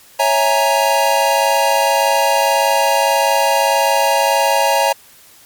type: chord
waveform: square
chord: A# half-diminished seventh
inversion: first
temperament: equal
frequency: 554.4 / 659.3 / 830.6 / 932.3 Hz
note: C#5 / E5 / G#5 / A#5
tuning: 0 / 0 / 0 / 0 cents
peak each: -18 / -20 / -18 / -17 dBFS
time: 0.19-4.93 s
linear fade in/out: 10 ms
effects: white hiss -45 dBFS RMS until 5.45 s + MP3 96 kbps